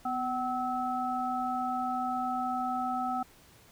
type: tone cluster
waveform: sine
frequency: 249.5 / 758 / 1299 Hz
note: B3 / F#5 / E6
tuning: +18 / +42 / -26 cents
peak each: -36 / -31 / -35 dBFS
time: 0.05-3.23 s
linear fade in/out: 5 ms
effects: pink hiss -58 dBFS RMS until 3.71 s